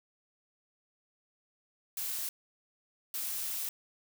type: noise bursts at uneven times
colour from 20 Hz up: blue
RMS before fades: -36 dBFS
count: 2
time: 1.97-2.29 / 3.14-3.69 s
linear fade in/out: 2 ms
effects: none